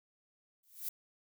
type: noise with exponential growth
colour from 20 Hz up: violet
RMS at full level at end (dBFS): -35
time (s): 0.63-0.89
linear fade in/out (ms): 5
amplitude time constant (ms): 56
effects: none